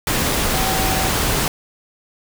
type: tone in noise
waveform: sine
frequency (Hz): 762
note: G5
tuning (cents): -49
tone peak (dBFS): -24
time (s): 0.54-1.09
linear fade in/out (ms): 2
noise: pink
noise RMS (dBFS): -19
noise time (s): 0.07-1.48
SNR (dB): -8
effects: none